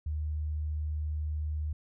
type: tone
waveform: sine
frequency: 76.2 Hz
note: D#2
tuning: 36 cents flat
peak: -30 dBFS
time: 0.06-1.73 s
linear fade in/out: 5 ms
effects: none